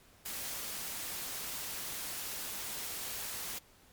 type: noise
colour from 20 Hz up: white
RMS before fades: -40 dBFS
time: 0.25-3.59 s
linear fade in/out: 10 ms
effects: pink hiss -62 dBFS RMS until 3.92 s + MP3 96 kbps